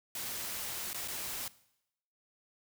white noise with dropouts, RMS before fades -39 dBFS, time 0.15-1.48 s, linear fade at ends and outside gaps 2 ms, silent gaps 0.932-0.944 / 1.077-1.082 s, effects noise-tail reverb RT60 0.8 s tail -19 dB re dry

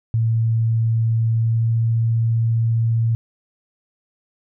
sine tone with pitch glide, 113.5 to 114.36 Hz, A#2 to A#2, -46 to -33 cents, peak -15 dBFS, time 0.14-3.15 s, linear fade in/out 0 ms, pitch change +13 cents, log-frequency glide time 1.35-1.69 s, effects none

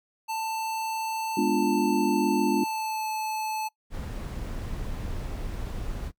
square tone with pitch glide, 887 to 868.7 Hz, A5 to A5, +14 to -22 cents, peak -29 dBFS, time 0.28-3.69 s, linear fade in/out 20 ms, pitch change -36 cents, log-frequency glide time 2.46-3.08 s
sine chord, G# diminished seventh, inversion none, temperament equal, 207.7 / 246.9 / 293.7 / 349.2 Hz, G#3 / B3 / D4 / F4, 0 / 0 / 0 / 0 cents, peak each -28 / -28 / -26 / -27 dBFS, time 1.37-2.64 s, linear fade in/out 5 ms
brown noise, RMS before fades -33 dBFS, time 3.9-6.12 s, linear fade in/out 50 ms
effects noise-tail reverb RT60 0.1 s tail -22 dB re dry

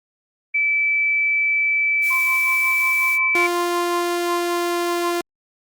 sine tone, 2313 Hz, D7, 27 cents flat, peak -16 dBFS, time 0.54-3.47 s, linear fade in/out 10 ms
blue noise, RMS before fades -33 dBFS, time 2.01-3.19 s, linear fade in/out 50 ms
sine tone with tremolo, 1046.5 Hz, C6, in tune, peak -24 dBFS, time 2.1-5.15 s, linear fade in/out 10 ms, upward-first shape sine, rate 5.5 Hz, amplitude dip 75%
sawtooth tone with pitch glide, 349.2 to 346.4 Hz, F4 to F4, 0 to -14 cents, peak -16 dBFS, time 3.35-5.21 s, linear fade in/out 2 ms, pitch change -14 cents, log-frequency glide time 3.49-5.06 s
effects Opus 32 kbps

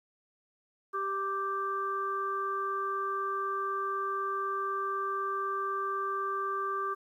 harmonic tone, 392 Hz, G4, in tune, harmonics 1 / 3 / 4, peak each -37 / -31 / -41 dBFS, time 0.93-6.95 s, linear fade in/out 20 ms, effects 11-bit

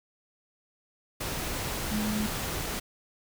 sine tone in noise, 212.9 Hz, G#3, 43 cents sharp, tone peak -28 dBFS, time 1.91-2.27 s, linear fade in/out 10 ms, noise pink, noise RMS -33 dBFS, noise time 1.2-2.8 s, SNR +2 dB, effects none

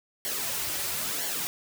white noise with flanger, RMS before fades -31 dBFS, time 0.25-1.47 s, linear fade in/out 0 ms, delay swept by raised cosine 0.79 to 4.39 ms, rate 1 Hz, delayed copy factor -0.65, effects none

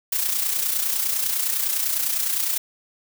blue noise with amplitude modulation, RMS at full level -21 dBFS, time 0.12-2.58 s, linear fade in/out 5 ms, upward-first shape sine, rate 29.9 Hz, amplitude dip 55%, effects none

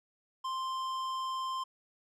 triangle tone with tanh clipping, 1046.5 Hz, C6, in tune, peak -35 dBFS, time 0.44-1.64 s, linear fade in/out 10 ms, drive 17 dB, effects none

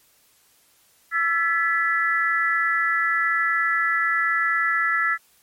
sine tone cluster, 1336 / 1715 / 1974 Hz, E6 / A6 / B6, +23 / -45 / -1 cents, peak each -23 dBFS, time 1.11-5.18 s, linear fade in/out 50 ms, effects white hiss -59 dBFS RMS until 5.42 s + MP3 64 kbps

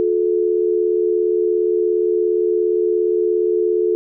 sine tone pair together, 357.2 / 434.4 Hz, F4 / A4, +39 / -22 cents, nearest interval minor third, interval 339 cents, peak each -17 dBFS, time 0-3.95 s, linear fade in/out 0 ms, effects none

